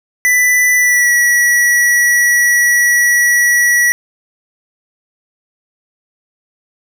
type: tone with pitch glide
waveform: square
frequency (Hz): 1986 to 1933.9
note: B6 to B6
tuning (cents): +9 to -37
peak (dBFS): -9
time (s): 0.25-3.92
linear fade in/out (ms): 0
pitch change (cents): -46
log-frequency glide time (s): 0.76-1.11
effects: none